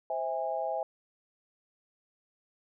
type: chord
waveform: sine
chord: C augmented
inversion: none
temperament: just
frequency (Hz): 523.3 / 654.1 / 817.6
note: C5 / E5 / G#5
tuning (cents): 0 / -14 / -27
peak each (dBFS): -36 / -33 / -34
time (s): 0.1-0.83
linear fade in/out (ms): 2
effects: none